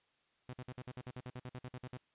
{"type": "tone bursts", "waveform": "sawtooth", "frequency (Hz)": 126.1, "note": "B2", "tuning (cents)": 36, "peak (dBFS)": -39, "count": 16, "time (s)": [0.49, 1.972], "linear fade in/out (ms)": 0, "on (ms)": 42, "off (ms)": 54, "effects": ["white hiss -75 dBFS RMS until 2.14 s", "resampled to 8000 Hz"]}